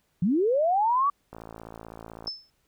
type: linear sweep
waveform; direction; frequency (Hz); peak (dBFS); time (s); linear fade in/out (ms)
sine; up; 157.5 to 1167; -20; 0.22-1.1; 5
type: click train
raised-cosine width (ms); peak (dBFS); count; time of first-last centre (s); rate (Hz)
1; -27; 54; 1.33-2.278; 55.9
type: tone with exponential decay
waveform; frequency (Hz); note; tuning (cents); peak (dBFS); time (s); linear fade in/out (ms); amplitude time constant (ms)
sine; 5260; E8; -5; -26; 2.27-2.5; 2; 49
effects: pink hiss -71 dBFS RMS until 2.67 s